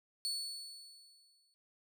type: tone with exponential decay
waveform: 35% pulse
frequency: 4428 Hz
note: C#8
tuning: 3 cents flat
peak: -32 dBFS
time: 0.25-1.54 s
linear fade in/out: 0 ms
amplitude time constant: 280 ms
effects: none